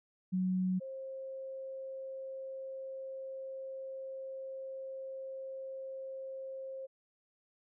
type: tone pair in turn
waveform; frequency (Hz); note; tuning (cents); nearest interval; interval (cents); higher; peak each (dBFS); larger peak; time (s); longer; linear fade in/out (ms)
sine; 185 / 532.1; F#3 / C5; 0 / +29; octave + tritone; 1829; second; -29 / -40; first; 0.32-0.8 / 0.8-6.87; second; 20
effects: none